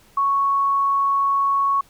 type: tone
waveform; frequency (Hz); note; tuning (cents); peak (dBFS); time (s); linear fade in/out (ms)
sine; 1108.7; C#6; 0; -16; 0.17-1.81; 5
effects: pink hiss -54 dBFS RMS until 1.89 s